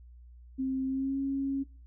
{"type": "tone with pitch glide", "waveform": "sine", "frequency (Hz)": [263.9, 273.4], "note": ["C4", "C#4"], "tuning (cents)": [15, -24], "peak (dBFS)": -28, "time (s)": [0.58, 1.64], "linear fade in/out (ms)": 20, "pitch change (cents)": 61, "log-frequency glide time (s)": [0.86, 1.19], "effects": ["noise-tail reverb RT60 0.3 s tail -17 dB re dry", "added 60 Hz sine -49 dBFS peak until 1.86 s"]}